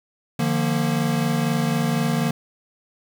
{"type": "chord", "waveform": "square", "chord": "Bb major", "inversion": "first", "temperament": "equal with one note detuned", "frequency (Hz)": [150.61, 174.61, 233.1], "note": ["D3", "F3", "Bb3"], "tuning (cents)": [44, 0, 0], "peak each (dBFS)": [-24, -26, -24], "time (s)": [0.39, 2.31], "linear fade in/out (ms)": 5, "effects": ["8-bit"]}